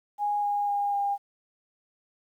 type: tone with pitch steps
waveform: sine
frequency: 825 / 818.4 / 811.8 / 805.2 Hz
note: G#5 / G#5 / G#5 / G5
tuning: -12 / -26 / -40 / +46 cents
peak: -24 dBFS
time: 0.18-1.18 s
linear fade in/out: 50 ms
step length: 250 ms
effects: 10-bit